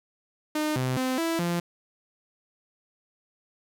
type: tone with pitch steps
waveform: sawtooth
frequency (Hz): 305.3 / 128.5 / 258 / 330.2 / 172.6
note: D#4 / C3 / C4 / E4 / F3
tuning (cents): -33 / -31 / -24 / +3 / -20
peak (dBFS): -21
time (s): 0.55-1.6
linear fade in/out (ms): 5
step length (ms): 210
effects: none